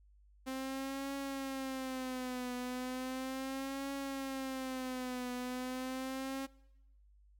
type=tone with vibrato; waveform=sawtooth; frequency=261.6 Hz; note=C4; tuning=in tune; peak=-34 dBFS; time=0.46-6.47 s; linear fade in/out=20 ms; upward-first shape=triangle; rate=0.36 Hz; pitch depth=97 cents each way; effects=noise-tail reverb RT60 1.0 s tail -24 dB re dry + added 50 Hz sine -61 dBFS peak until 7.39 s